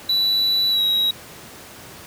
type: tone with pitch glide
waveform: triangle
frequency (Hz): 3951 to 3839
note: B7 to B7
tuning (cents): 0 to -50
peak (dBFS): -15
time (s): 0.09-1.11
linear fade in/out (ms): 5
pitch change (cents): -50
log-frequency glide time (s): 0.7-0.83
effects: pink hiss -40 dBFS RMS until 2.06 s + high-pass 100 Hz 12 dB/octave